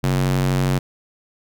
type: tone with high-pass filter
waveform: square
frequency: 46.19 Hz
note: F#1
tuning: 2 cents flat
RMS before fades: -19 dBFS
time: 0.03-0.79 s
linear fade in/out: 10 ms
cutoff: 120 Hz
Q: 1.6
effects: none